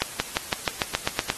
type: accelerating click train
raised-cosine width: 0.2 ms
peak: -4 dBFS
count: 10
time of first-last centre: 0.02-1.301 s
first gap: 180 ms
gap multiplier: 0.94
effects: white hiss -38 dBFS RMS until 1.37 s + AAC 32 kbps